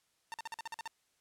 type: tone bursts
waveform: sawtooth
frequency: 907 Hz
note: A#5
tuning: 48 cents flat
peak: -35 dBFS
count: 9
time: 0.32-0.876 s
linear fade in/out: 0 ms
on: 20 ms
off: 47 ms
effects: white hiss -75 dBFS RMS until 1.2 s + low-pass 10000 Hz 12 dB/octave